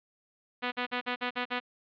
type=tone bursts; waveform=5% pulse; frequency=246.9 Hz; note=B3; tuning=in tune; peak=-18 dBFS; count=7; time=0.62-1.602 s; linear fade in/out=20 ms; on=100 ms; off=47 ms; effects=resampled to 11025 Hz